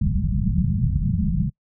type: low-pass noise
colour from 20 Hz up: white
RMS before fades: -21 dBFS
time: 0.01-1.5 s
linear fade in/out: 5 ms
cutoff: 210 Hz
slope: 96 dB/octave
effects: noise-tail reverb RT60 0.1 s tail -25 dB re dry